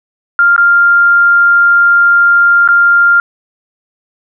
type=tone with dropouts; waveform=sine; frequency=1396.9 Hz; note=F6; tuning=in tune; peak=-4 dBFS; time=0.39-3.2 s; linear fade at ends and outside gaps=1 ms; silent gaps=0.563-0.579 / 2.677-2.687 s; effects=none